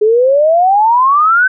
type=exponential sweep; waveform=sine; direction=up; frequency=415.3 to 1551 Hz; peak=-6 dBFS; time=0.01-1.48 s; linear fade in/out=10 ms; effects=none